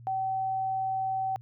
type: tone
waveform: sine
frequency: 765 Hz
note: G5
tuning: 42 cents flat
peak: -27 dBFS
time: 0.07-1.36 s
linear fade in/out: 0 ms
effects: added 118 Hz sine -46 dBFS peak until 1.41 s